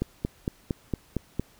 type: click train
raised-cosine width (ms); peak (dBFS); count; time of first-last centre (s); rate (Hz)
3; -13; 7; 0.02-1.396; 4.36
effects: pink hiss -58 dBFS RMS until 1.59 s